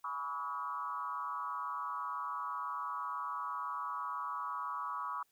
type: tone with frequency modulation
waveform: sine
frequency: 1132 Hz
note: C#6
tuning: 36 cents sharp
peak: -36 dBFS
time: 0.04-5.23 s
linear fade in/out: 5 ms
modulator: 146 Hz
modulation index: 1.2
effects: white hiss -75 dBFS RMS until 5.31 s